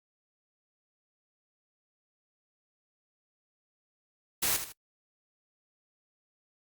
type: noise with echo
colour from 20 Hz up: white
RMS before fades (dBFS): -28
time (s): 4.42-4.57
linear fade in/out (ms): 10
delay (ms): 78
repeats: 2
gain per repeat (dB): -9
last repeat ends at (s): 4.726
effects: noise-tail reverb RT60 0.1 s tail -26 dB re dry + Opus 48 kbps

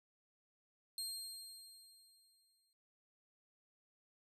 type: tone with exponential decay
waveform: 25% pulse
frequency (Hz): 4204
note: C8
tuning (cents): +7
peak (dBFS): -35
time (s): 0.98-2.73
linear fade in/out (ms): 1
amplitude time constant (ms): 380
effects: none

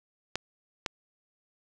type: clicks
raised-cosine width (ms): 0.2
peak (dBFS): -12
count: 2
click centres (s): 0.356 / 0.862
effects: none

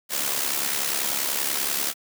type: noise with amplitude modulation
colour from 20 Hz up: white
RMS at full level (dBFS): -23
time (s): 0.09-1.94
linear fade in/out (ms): 50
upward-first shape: sine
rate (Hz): 70.3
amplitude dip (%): 60
effects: high-pass 200 Hz 12 dB/octave

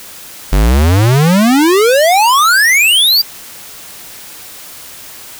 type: exponential sweep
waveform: square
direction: up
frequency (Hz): 45.33 to 4857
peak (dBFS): -7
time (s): 0.52-3.22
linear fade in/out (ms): 10
effects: white hiss -32 dBFS RMS until 5.39 s

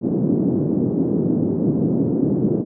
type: band-pass noise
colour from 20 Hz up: white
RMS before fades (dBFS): -19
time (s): 0.01-2.65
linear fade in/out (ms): 50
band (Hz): 140 to 340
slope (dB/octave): 24
effects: none

